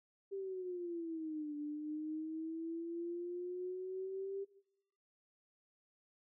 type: exponential two-way sweep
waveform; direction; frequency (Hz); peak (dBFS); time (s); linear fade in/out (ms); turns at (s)
sine; down then up; 395.8 to 293.7 to 395.8; -39; 0.31-4.45; 20; 1.56
effects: noise-tail reverb RT60 0.8 s tail -17 dB re dry